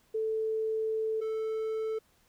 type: tone pair in turn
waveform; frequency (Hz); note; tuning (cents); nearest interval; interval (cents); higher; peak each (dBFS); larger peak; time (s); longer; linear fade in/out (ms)
sine / triangle; 440 / 440; A4 / A4; 0 / 0; unison; 0; neither; -28; neither; 0.14-1.21 / 1.21-1.99; first; 10
effects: pink hiss -67 dBFS RMS until 2.28 s